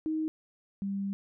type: tone pair in turn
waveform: sine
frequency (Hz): 314.2 / 197.58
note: D#4 / G3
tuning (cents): +17 / +14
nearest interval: minor sixth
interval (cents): 803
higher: first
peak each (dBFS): -28 / -30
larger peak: first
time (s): 0.06-0.28 / 0.82-1.13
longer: second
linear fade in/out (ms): 0
effects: none